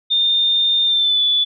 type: tone with pitch glide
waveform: sine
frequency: 3623 to 3463 Hz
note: A7 to A7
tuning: +50 to -28 cents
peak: -13 dBFS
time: 0.1-1.45 s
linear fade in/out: 20 ms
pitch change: -78 cents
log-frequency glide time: 0.84-1.22 s
effects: none